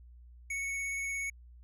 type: tone with vibrato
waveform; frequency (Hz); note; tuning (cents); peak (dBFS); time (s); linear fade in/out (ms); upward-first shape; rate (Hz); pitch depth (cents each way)
square; 2217; C#7; 0; -34; 0.5-1.3; 5; sine; 17; 11
effects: added 60 Hz sine -51 dBFS peak until 1.63 s + low-pass 12000 Hz 12 dB/octave